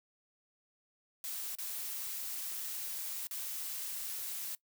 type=noise with dropouts; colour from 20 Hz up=blue; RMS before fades=-40 dBFS; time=1.24-4.55 s; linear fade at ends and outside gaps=1 ms; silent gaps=1.552-1.585 / 3.27-3.31 s; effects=noise-tail reverb RT60 0.1 s tail -21 dB re dry